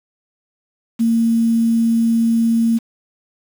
sine tone with quantisation, 229.2 Hz, A#3, 29 cents flat, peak -12 dBFS, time 0.99-2.79 s, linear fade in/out 20 ms, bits 6, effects none

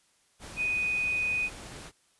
sine tone in noise, 2489 Hz, D#7, in tune, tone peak -26 dBFS, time 0.56-1.5 s, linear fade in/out 50 ms, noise pink, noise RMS -44 dBFS, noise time 0.39-1.92 s, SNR +15 dB, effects white hiss -67 dBFS RMS until 2.19 s + resampled to 24000 Hz

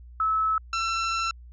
sine / sawtooth tone pair in turn, 1300 / 1343.5 Hz, E6 / E6, -24 / +33 cents, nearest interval minor second, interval 57 cents, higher second, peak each -21 dBFS, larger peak neither, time 0.2-0.58 / 0.73-1.31 s, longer second, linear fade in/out 2 ms, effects added 60 Hz sine -43 dBFS peak until 1.52 s + resampled to 16000 Hz

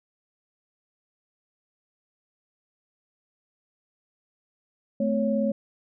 sine tone cluster, 218 / 256.2 / 555 Hz, A3 / C4 / C#5, -16 / -36 / +2 cents, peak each -24 / -30 / -26 dBFS, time 5-5.52 s, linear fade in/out 5 ms, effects none

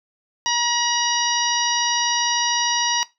harmonic tone with a mistuned harmonic, 953 Hz, A#5, 38 cents sharp, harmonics 1 / 2 / 3 / 4 / 5 / 6, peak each -22 / -28 / -27 / -29 / -29 / -24 dBFS, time 0.46-3.03 s, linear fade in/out 0 ms, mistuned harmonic 3, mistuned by +26 cents, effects noise-tail reverb RT60 0.2 s tail -18 dB re dry

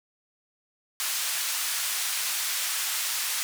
white band-pass noise, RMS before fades -29 dBFS, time 1-3.43 s, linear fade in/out 0 ms, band 1200 to 12000 Hz, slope 12 dB/octave, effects none

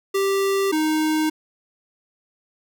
square tone pair in turn, 392 / 311.1 Hz, G4 / D#4, 0 / 0 cents, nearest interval major third, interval 400 cents, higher first, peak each -19 dBFS, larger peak neither, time 0.14-0.72 / 0.72-1.3 s, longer neither, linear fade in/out 10 ms, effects none

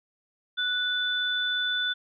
sine tone pair together, 1477 / 3497 Hz, F#6 / A7, -3 / -11 cents, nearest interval octave + minor third, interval 1492 cents, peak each -28 / -27 dBFS, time 0.57-1.94 s, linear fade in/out 20 ms, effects none

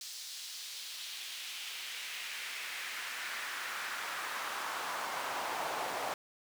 brown noise with high-pass filter sweep, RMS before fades -40 dBFS, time 0.01-6.14 s, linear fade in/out 2 ms, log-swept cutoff 4900 to 700 Hz, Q 1.6, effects none

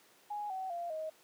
sine tone with pitch steps, 830.6 / 757.3 / 690.4 / 629.5 Hz, G#5 / F#5 / F5 / D#5, 0 / +40 / -20 / +20 cents, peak -36 dBFS, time 0.3-1.1 s, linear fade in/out 10 ms, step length 200 ms, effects pink hiss -63 dBFS RMS until 1.23 s + high-pass 300 Hz 12 dB/octave

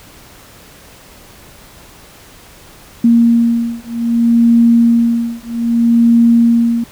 sine beating tone pair, 233.1 / 233.73 Hz, A#3 / A#3, 0 / +5 cents, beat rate 0.63 Hz, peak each -11 dBFS, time 3.04-6.84 s, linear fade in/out 5 ms, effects pink hiss -40 dBFS RMS until 6.91 s

